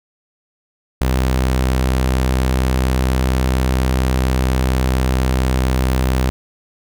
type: tone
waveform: sawtooth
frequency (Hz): 64.3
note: C2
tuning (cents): -30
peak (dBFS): -10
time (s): 1.01-6.3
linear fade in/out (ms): 0
effects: none